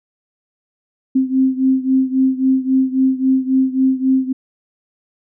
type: beating tone pair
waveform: sine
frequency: 261.6 / 265.3 Hz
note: C4 / C4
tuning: 0 / +24 cents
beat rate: 3.7 Hz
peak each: -14 / -17 dBFS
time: 1.15-4.33 s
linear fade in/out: 10 ms
effects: none